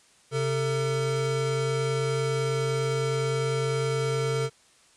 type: tone pair together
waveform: square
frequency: 133.5 / 450.3 Hz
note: C3 / A4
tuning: +35 / +40 cents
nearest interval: octave + major sixth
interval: 2105 cents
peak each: -28 dBFS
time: 0.31-4.5 s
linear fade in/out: 50 ms
effects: white hiss -59 dBFS RMS until 4.96 s + resampled to 22050 Hz